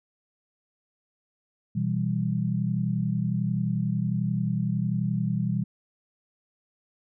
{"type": "chord", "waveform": "sine", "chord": "E minor", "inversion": "second", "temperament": "equal", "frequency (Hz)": [123.47, 164.81, 196], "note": ["B2", "E3", "G3"], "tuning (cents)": [0, 0, 0], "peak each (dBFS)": -28, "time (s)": [1.75, 5.64], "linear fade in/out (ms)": 10, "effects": []}